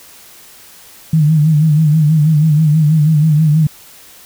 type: tone with vibrato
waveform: sine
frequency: 153.9 Hz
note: D#3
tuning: 19 cents flat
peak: -7 dBFS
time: 1.13-3.67 s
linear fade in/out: 5 ms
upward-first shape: sine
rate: 6.2 Hz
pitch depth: 77 cents each way
effects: white hiss -40 dBFS RMS until 4.25 s